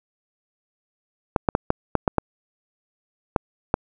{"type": "clicks", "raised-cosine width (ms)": 1, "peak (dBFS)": -3, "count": 9, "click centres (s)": [1.362, 1.488, 1.551, 1.704, 1.953, 2.078, 2.183, 3.362, 3.741], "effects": []}